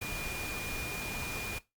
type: tone in noise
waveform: sine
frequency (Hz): 2425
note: D#7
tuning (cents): -45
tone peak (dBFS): -39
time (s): 0.01-1.59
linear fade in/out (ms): 10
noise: pink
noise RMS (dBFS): -39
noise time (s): 0.01-1.59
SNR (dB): -3
effects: noise-tail reverb RT60 0.2 s tail -17 dB re dry + Opus 48 kbps